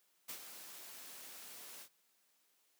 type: noise with ADSR envelope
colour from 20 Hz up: white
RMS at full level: -44 dBFS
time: 0.28-1.89 s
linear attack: 16 ms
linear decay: 86 ms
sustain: -8 dB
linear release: 71 ms
effects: white hiss -75 dBFS RMS until 2.79 s + high-pass 200 Hz 12 dB/octave